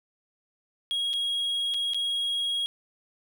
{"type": "tone with dropouts", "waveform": "triangle", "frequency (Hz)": 3294, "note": "G#7", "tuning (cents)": -15, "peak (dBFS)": -24, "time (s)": [0.91, 2.66], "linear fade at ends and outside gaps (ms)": 0, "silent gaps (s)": [[1.132, 1.137], [1.739, 1.743], [1.935, 1.945]], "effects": []}